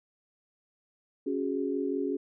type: chord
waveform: sine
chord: C# suspended fourth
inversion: none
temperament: equal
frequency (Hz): 277.2 / 370 / 415.3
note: C#4 / F#4 / G#4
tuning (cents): 0 / 0 / 0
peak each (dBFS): -31 / -33 / -33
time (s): 1.26-2.17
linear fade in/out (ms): 10
effects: none